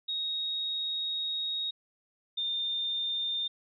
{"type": "tone pair in turn", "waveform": "sine", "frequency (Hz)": [3761, 3616], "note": ["A#7", "A7"], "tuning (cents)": [15, 47], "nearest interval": "minor second", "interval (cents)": 68, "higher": "first", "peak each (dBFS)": [-30, -29], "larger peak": "second", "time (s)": [[0.08, 1.71], [2.37, 3.48]], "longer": "first", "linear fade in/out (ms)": 10, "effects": []}